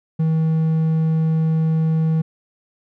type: tone with hard clipping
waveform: triangle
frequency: 160 Hz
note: D#3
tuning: 49 cents sharp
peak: -16 dBFS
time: 0.19-2.22 s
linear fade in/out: 10 ms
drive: 6 dB
effects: none